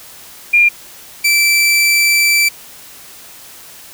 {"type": "tone pair in turn", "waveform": ["sine", "sawtooth"], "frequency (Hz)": [2401, 2331], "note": ["D7", "D7"], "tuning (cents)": [38, -14], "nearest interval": "minor second", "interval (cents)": 52, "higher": "first", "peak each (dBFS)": -6, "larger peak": "neither", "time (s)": [[0.53, 0.69], [1.24, 2.49]], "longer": "second", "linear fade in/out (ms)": 10, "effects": ["white hiss -37 dBFS RMS until 3.93 s"]}